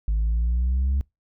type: exponential sweep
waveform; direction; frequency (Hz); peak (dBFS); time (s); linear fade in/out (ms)
sine; up; 51.91 to 69.3; -17; 0.08-1.01; 0
effects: noise-tail reverb RT60 0.2 s tail -26 dB re dry + tanh soft clip ceiling -18 dBFS